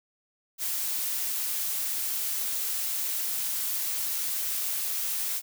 blue noise, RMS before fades -30 dBFS, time 0.58-5.42 s, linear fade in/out 50 ms, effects none

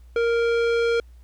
square tone with low-pass filter sweep, 466.2 Hz, A#4, in tune, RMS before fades -21 dBFS, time 0.16-1 s, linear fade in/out 2 ms, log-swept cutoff 2400 to 3600 Hz, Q 0.78, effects added 60 Hz sine -44 dBFS peak until 1.23 s + pink hiss -65 dBFS RMS until 1.23 s

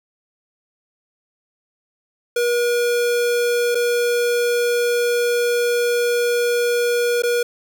square tone with dropouts, 480 Hz, B4, 49 cents flat, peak -17 dBFS, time 2.36-7.43 s, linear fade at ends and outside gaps 5 ms, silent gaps 3.748-3.752 / 7.222-7.234 s, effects 8-bit

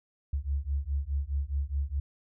sine beating tone pair, 67.9 / 72.7 Hz, C#2 / D2, -35 / -17 cents, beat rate 4.8 Hz, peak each -31 dBFS, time 0.33-2 s, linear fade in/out 5 ms, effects none

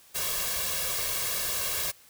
white noise with comb filter, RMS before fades -30 dBFS, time 0.14-1.92 s, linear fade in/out 20 ms, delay 1.8 ms, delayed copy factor +0.9, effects white hiss -56 dBFS RMS until 2.09 s

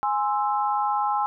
sine chord, Ab augmented, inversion none, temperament equal, 830.6 / 1046.5 / 1318.5 Hz, Ab5 / C6 / E6, 0 / 0 / 0 cents, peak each -23 / -27 / -29 dBFS, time 0.03-1.26 s, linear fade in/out 0 ms, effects none

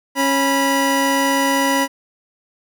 25% pulse tone pair together, 274.4 / 978 Hz, C#4 / B5, -17 / -17 cents, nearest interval octave + minor seventh, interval 2200 cents, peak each -14 dBFS, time 0.15-1.88 s, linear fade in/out 50 ms, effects none

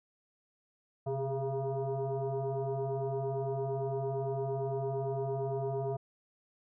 sine tone with frequency modulation, 139.9 Hz, C#3, 16 cents sharp, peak -31 dBFS, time 1.06-5.97 s, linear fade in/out 10 ms, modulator 271 Hz, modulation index 2.2, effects none

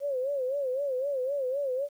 sine tone with vibrato, 538 Hz, C5, 48 cents sharp, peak -27 dBFS, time 0-1.89 s, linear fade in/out 50 ms, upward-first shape sine, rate 3.9 Hz, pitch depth 120 cents each way, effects 10-bit

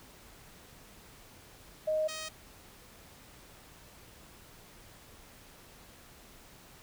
sine / 5% pulse tone pair in turn, 622.3 / 628.1 Hz, D#5 / D#5, 0 / +16 cents, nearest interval unison, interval 16 cents, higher second, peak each -27 dBFS, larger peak neither, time 1.87-2.08 / 2.08-2.29 s, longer neither, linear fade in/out 10 ms, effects pink hiss -55 dBFS RMS until 6.82 s

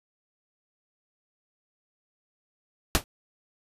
pink noise with exponential decay, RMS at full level -17 dBFS, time 2.95-3.04 s, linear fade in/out 0 ms, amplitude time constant 19 ms, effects resampled to 32000 Hz

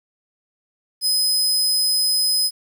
sawtooth tone, 5040 Hz, D#8, 21 cents sharp, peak -14 dBFS, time 1.01-2.51 s, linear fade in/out 50 ms, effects 9-bit

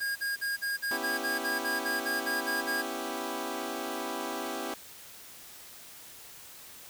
square tone bursts, 1627 Hz, G#6, 36 cents flat, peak -30 dBFS, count 14, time 0-2.825 s, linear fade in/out 20 ms, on 160 ms, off 45 ms
15% pulse chord, C# half-diminished seventh, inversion third, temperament equal, 246.9 / 277.2 / 329.6 / 392 Hz, B3 / C#4 / E4 / G4, 0 / 0 / 0 / 0 cents, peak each -34 / -34 / -32 / -32 dBFS, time 0.91-4.74 s, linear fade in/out 2 ms
effects white hiss -49 dBFS RMS until 6.89 s

